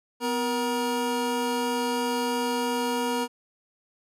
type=tone cluster; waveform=square; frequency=250.5 / 473.5 / 952 Hz; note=B3 / A#4 / A#5; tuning=+25 / +27 / +36 cents; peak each=-30 dBFS; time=0.2-3.28 s; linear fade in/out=50 ms; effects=resampled to 32000 Hz